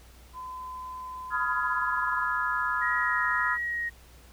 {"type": "tone with pitch glide", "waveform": "sine", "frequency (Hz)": [1018, 1026.3], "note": ["C6", "C6"], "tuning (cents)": [-48, -34], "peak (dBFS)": -36, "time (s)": [0.33, 2.27], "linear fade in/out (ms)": 50, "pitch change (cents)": 14, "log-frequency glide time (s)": [1.5, 1.95]}
{"type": "chord", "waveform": "sine", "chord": "F half-diminished seventh", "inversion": "second", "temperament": "just", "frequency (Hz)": [1005.8, 1257.2, 1396.9, 1676.3], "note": ["Cb6", "Eb6", "F6", "Ab6"], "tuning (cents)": [31, 18, 0, 16], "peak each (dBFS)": -31, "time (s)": [1.3, 3.58], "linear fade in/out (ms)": 50}
{"type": "tone with vibrato", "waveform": "sine", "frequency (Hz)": 1890, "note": "A#6", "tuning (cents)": 23, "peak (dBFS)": -28, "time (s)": [2.81, 3.9], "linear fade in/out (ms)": 20, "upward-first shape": "triangle", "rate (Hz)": 1.6, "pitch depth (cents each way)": 15}
{"effects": ["added 60 Hz sine -51 dBFS peak until 4.32 s", "pink hiss -56 dBFS RMS until 4.32 s"]}